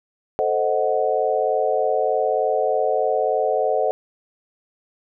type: chord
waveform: sine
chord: A diminished seventh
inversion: none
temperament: equal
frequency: 440 / 523.3 / 622.3 / 740 Hz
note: A4 / C5 / Eb5 / Gb5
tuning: 0 / 0 / 0 / 0 cents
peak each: -23 dBFS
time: 0.39-3.91 s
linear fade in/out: 0 ms
effects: none